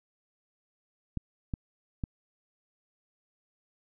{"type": "clicks", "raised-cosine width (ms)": 5, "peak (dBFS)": -19, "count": 3, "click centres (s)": [1.173, 1.538, 2.038], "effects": []}